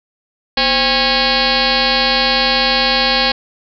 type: tone with frequency modulation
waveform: sine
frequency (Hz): 2489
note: D#7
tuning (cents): 0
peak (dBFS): -11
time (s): 0.57-3.32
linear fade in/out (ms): 5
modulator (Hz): 281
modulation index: 7.8
effects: none